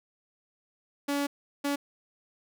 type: tone bursts at uneven times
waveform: sawtooth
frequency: 284.2 Hz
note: C#4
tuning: 43 cents sharp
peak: -23 dBFS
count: 2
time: 1.08-1.27 / 1.64-1.76 s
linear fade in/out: 10 ms
effects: none